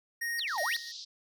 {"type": "tone with tremolo", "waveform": "square", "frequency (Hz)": 1864.7, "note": "A#6", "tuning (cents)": 0, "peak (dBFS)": -32, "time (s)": [0.21, 0.92], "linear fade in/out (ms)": 10, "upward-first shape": "square", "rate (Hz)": 2.7, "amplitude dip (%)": 80}
{"type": "exponential two-way sweep", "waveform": "sine", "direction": "down then up", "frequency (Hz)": [4978, 567, 4978], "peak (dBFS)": -31, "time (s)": [0.38, 0.77], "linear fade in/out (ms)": 10, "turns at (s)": 0.62}
{"type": "band-pass noise", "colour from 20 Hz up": "white", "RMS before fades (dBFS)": -44, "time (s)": [0.47, 1.05], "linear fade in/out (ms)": 10, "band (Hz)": [3700, 5400], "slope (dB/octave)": 48}
{"effects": []}